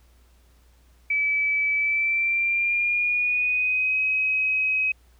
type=tone with pitch glide; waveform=sine; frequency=2300 to 2537 Hz; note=D7 to D#7; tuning=-37 to +33 cents; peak=-20 dBFS; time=1.1-4.92 s; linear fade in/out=5 ms; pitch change=+170 cents; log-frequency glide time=1.76-4 s; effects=added 60 Hz sine -54 dBFS peak until 5.19 s + pink hiss -63 dBFS RMS until 5.19 s